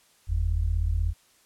sine tone pair together, 46.06 / 82.41 Hz, F#1 / E2, -7 / 0 cents, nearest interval minor seventh, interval 1007 cents, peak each -25 dBFS, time 0.27-1.14 s, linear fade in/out 50 ms, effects white hiss -61 dBFS RMS until 1.45 s + low-pass 11000 Hz 12 dB/octave

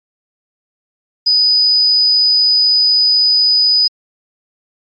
sine tone, 4978 Hz, D#8, in tune, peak -8 dBFS, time 1.26-3.88 s, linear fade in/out 10 ms, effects MP3 32 kbps

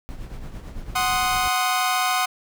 brown noise with tremolo, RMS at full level -32 dBFS, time 0.09-1.48 s, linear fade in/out 0 ms, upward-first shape triangle, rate 8.9 Hz, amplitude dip 60%
sawtooth chord, C diminished, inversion second, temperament equal, 740 / 1046.5 / 1244.5 Hz, Gb5 / C6 / Eb6, 0 / 0 / 0 cents, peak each -19 / -22 / -21 dBFS, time 0.95-2.26 s, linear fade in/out 10 ms
effects none

